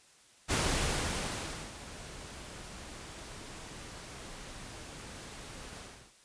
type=noise with ADSR envelope; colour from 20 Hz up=pink; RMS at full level=-29 dBFS; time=0.48-6.14 s; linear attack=37 ms; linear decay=1200 ms; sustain=-17 dB; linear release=350 ms; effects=white hiss -61 dBFS RMS until 6.24 s + resampled to 22050 Hz